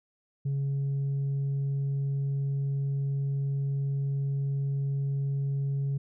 sine tone, 138.59 Hz, C#3, in tune, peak -24 dBFS, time 0.45-5.98 s, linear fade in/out 10 ms, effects tanh soft clip ceiling -25 dBFS

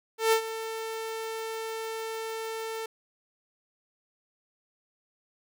sawtooth tone with ADSR envelope, 446.7 Hz, A4, 26 cents sharp, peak -15 dBFS, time 0.18-2.86 s, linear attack 140 ms, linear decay 88 ms, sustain -14 dB, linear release 4 ms, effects none

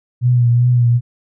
sine tone with vibrato, 121.5 Hz, B2, 28 cents flat, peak -9 dBFS, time 0.21-1.01 s, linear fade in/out 50 ms, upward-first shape triangle, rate 2.6 Hz, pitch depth 44 cents each way, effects none

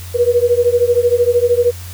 sine beating tone pair, 476 / 489 Hz, A#4 / B4, +36 / -17 cents, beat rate 13 Hz, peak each -13 dBFS, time 0.14-1.72 s, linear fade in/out 20 ms, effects added 90 Hz sine -28 dBFS peak until 1.93 s + white hiss -36 dBFS RMS until 1.93 s

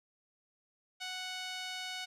sawtooth tone with band-pass filter, 740 Hz, F#5, in tune, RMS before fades -41 dBFS, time 1-2.06 s, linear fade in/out 20 ms, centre 3600 Hz, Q 1.2, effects none

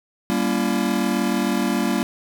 square chord, G diminished seventh, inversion none, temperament just, 196 / 235.2 / 282.2 / 338.7 Hz, G3 / Bb3 / Db4 / Fb4, 0 / +16 / +31 / +47 cents, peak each -25 / -24 / -27 / -27 dBFS, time 0.3-2.03 s, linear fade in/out 0 ms, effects none

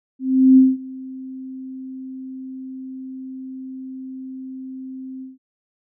sine tone with ADSR envelope, 261.6 Hz, C4, in tune, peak -6 dBFS, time 0.19-5.38 s, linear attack 380 ms, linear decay 200 ms, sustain -24 dB, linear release 160 ms, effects none

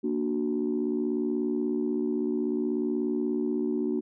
sine chord, Bb augmented, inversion none, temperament equal, 233.1 / 293.7 / 370 Hz, Bb3 / D4 / F#4, 0 / 0 / 0 cents, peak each -29 dBFS, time 0.03-4.01 s, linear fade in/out 20 ms, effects tanh soft clip ceiling -18 dBFS

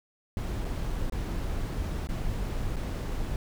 brown noise with dropouts, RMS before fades -31 dBFS, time 0.37-3.36 s, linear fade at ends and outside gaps 1 ms, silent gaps 0.646-0.65 / 1.098-1.122 / 2.071-2.089 / 2.76-2.766 s, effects none

